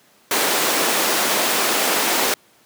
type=high-pass noise; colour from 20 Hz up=pink; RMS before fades=-19 dBFS; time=0.31-2.34 s; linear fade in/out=2 ms; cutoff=320 Hz; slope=12 dB/octave; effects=pink hiss -54 dBFS RMS until 2.65 s + high-pass 200 Hz 12 dB/octave